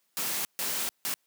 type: noise bursts at uneven times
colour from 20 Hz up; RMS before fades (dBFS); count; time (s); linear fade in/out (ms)
white; -31; 3; 0.17-0.45 / 0.59-0.89 / 1.05-1.14; 0
effects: white hiss -73 dBFS RMS until 1.26 s + high-pass 150 Hz 12 dB/octave